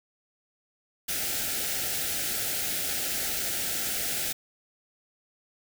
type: band-stop noise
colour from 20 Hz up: white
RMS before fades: -30 dBFS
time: 1.08-4.33 s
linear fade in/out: 10 ms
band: 850 to 1300 Hz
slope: 96 dB/octave
effects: none